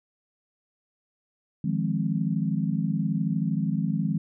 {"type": "chord", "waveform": "sine", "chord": "F minor seventh", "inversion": "third", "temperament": "equal", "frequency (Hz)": [155.56, 174.61, 207.7, 261.6], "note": ["Eb3", "F3", "Ab3", "C4"], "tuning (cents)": [0, 0, 0, 0], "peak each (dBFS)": [-28, -28, -28, -33], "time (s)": [1.64, 4.18], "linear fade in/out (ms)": 5, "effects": []}